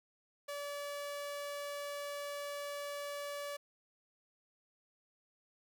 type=tone; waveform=sawtooth; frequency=575 Hz; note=D5; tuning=37 cents flat; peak=-36 dBFS; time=0.48-3.57 s; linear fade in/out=10 ms; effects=none